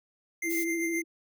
square tone with tremolo, 2093 Hz, C7, in tune, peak -30 dBFS, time 0.42-1.02 s, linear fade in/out 5 ms, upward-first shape sine, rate 7.7 Hz, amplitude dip 50%
sine tone with vibrato, 333.8 Hz, E4, 22 cents sharp, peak -29 dBFS, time 0.43-1.04 s, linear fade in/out 50 ms, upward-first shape triangle, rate 13 Hz, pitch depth 37 cents each way
violet noise, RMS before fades -35 dBFS, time 0.49-0.65 s, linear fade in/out 20 ms
effects none

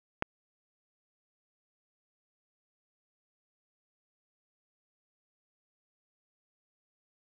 click, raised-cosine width 0.5 ms, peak -13 dBFS, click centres 0.224 s, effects none

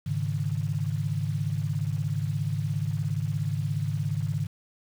sine chord, Ab suspended fourth, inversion none, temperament equal, 103.83 / 138.59 / 155.56 Hz, Ab2 / Db3 / Eb3, 0 / 0 / 0 cents, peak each -30 dBFS, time 0.06-4.47 s, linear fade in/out 10 ms, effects 8-bit

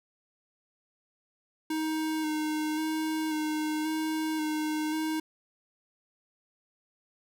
square tone with vibrato, 311.1 Hz, D#4, in tune, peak -29 dBFS, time 1.7-5.2 s, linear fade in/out 5 ms, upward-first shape square, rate 0.93 Hz, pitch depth 18 cents each way, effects none

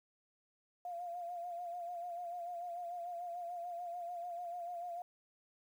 sine tone with vibrato, 698.5 Hz, F5, in tune, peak -40 dBFS, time 0.85-5.02 s, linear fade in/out 2 ms, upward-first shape sine, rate 6.8 Hz, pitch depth 44 cents each way, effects 11-bit

